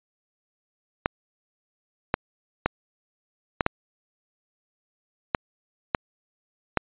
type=clicks; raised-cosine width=0.5 ms; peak=-5 dBFS; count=8; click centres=1.059 / 2.141 / 2.66 / 3.608 / 3.664 / 5.348 / 5.948 / 6.773 s; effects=resampled to 8000 Hz